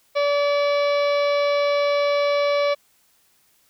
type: harmonic tone with a mistuned harmonic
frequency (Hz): 575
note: D5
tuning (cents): -37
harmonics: 1 / 2 / 3 / 4 / 5 / 6 / 7 / 8 / 9 / 10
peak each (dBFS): -18 / -27 / -38 / -29 / -40 / -38 / -35 / -46 / -44 / -46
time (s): 0.15-2.75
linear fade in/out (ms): 20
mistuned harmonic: 10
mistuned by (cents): -49
effects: white hiss -61 dBFS RMS until 3.69 s